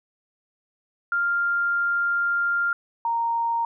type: tone pair in turn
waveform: sine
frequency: 1396.9 / 928.3 Hz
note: F6 / A#5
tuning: 0 / -7 cents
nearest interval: perfect fifth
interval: 707 cents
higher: first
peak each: -20 / -21 dBFS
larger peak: first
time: 1.12-2.73 / 3.05-3.65 s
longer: first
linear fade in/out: 2 ms
effects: none